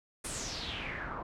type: noise with low-pass filter sweep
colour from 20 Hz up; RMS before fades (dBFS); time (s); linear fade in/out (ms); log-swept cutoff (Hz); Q
pink; -39; 0.24-1.23; 10; 10000 to 1000; 4.8
effects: none